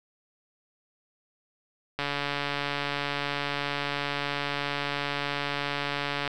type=click train; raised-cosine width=0.3 ms; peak=-13 dBFS; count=614; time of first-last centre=1.99-6.277 s; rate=143 Hz; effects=none